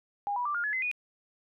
sine tone with pitch steps, 813 / 978.1 / 1176.6 / 1415.5 / 1702.9 / 2049 / 2465 Hz, G#5 / B5 / D6 / F6 / G#6 / C7 / D#7, -37 / -17 / +3 / +23 / +43 / -37 / -17 cents, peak -28 dBFS, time 0.27-0.914 s, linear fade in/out 0 ms, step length 92 ms, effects none

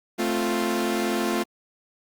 sawtooth chord, F major, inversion first, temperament equal, 220 / 261.6 / 349.2 Hz, A3 / C4 / F4, 0 / 0 / 0 cents, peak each -23 / -26 / -22 dBFS, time 0.18-1.44 s, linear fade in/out 20 ms, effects Opus 48 kbps

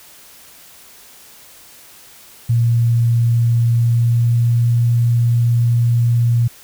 sine tone with pitch glide, 117.3 to 118.39 Hz, A#2 to A#2, +11 to +27 cents, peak -11 dBFS, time 2.49-6.48 s, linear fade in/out 10 ms, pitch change +16 cents, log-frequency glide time 3.7-4.61 s, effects white hiss -43 dBFS RMS until 6.63 s

